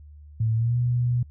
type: tone with pitch glide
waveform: sine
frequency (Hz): 111.9 to 122.03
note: A2 to B2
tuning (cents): +30 to -20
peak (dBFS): -20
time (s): 0.4-1.23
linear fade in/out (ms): 5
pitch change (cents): +150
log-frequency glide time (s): 0.55-0.77
effects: noise-tail reverb RT60 0.1 s tail -26 dB re dry + added 74 Hz sine -43 dBFS peak until 1.3 s